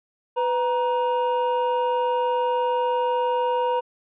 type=tone pair together; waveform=triangle; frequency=499.5 / 943 Hz; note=B4 / A#5; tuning=+20 / +20 cents; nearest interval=major seventh; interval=1100 cents; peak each=-21 dBFS; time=0.36-3.81 s; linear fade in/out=20 ms; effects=resampled to 8000 Hz